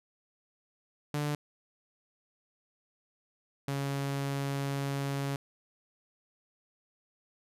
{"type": "tone pair in turn", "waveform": "sawtooth", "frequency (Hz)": [147.4, 139.13], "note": ["D3", "C#3"], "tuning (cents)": [7, 7], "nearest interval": "minor second", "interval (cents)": 100, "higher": "first", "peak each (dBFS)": [-26, -27], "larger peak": "first", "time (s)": [[1.14, 1.35], [3.68, 5.36]], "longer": "second", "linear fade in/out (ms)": 2, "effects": ["resampled to 32000 Hz"]}